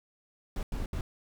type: noise bursts at uneven times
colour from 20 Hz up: brown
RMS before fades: -33 dBFS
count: 3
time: 0.56-0.63 / 0.72-0.86 / 0.93-1.01 s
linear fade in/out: 2 ms
effects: none